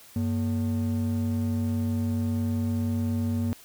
triangle ring-modulated tone, 165.2 Hz, E3, 4 cents sharp, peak -19 dBFS, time 0.16-3.53 s, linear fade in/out 0 ms, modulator 69.2 Hz, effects white hiss -51 dBFS RMS until 3.64 s

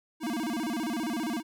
square tone with vibrato, 271 Hz, C#4, 39 cents flat, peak -30 dBFS, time 0.2-1.43 s, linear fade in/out 50 ms, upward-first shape square, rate 15 Hz, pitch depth 270 cents each way, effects none

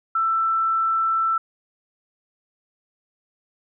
sine tone, 1331 Hz, E6, 16 cents sharp, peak -18 dBFS, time 0.15-1.38 s, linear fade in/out 5 ms, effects none

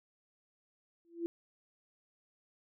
sine tone with exponential growth, 338.6 Hz, E4, 46 cents sharp, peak -29 dBFS, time 1.05-1.26 s, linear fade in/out 0 ms, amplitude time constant 44 ms, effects none

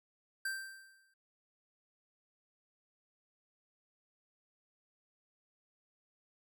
square tone with exponential decay, 1568 Hz, G6, in tune, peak -34 dBFS, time 0.45-1.14 s, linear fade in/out 5 ms, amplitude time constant 150 ms, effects none

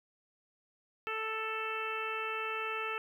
harmonic tone, 440.6 Hz, A4, 2 cents sharp, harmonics 1 / 2 / 3 / 4 / 5 / 6 / 7, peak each -41 / -45 / -38 / -44 / -45 / -39 / -50 dBFS, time 1.07-2.98 s, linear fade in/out 0 ms, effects 11-bit

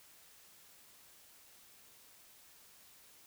silence, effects white hiss -61 dBFS RMS until 3.26 s

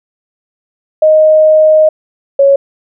sine tone pair in turn, 622.3 / 554.4 Hz, D#5 / C#5, 0 / 0 cents, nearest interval major second, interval 200 cents, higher first, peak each -3 dBFS, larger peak neither, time 1.02-1.89 / 2.39-2.56 s, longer first, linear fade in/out 5 ms, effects none

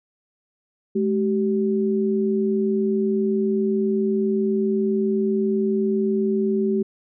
sine tone pair together, 212.3 / 384.7 Hz, G#3 / G4, +38 / -33 cents, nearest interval minor seventh, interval 1029 cents, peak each -21 dBFS, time 0.95-6.83 s, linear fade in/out 10 ms, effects none

